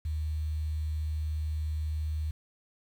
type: tone with quantisation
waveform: sine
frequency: 77.1 Hz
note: D#2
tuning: 15 cents flat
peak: -29 dBFS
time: 0.05-2.31 s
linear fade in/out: 5 ms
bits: 9
effects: none